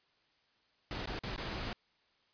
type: noise with dropouts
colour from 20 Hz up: pink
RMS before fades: -39 dBFS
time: 0.91-1.73 s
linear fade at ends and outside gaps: 1 ms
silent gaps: 1.058-1.073 / 1.191-1.235 / 1.363-1.378 s
effects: white hiss -72 dBFS RMS until 2.33 s + resampled to 11025 Hz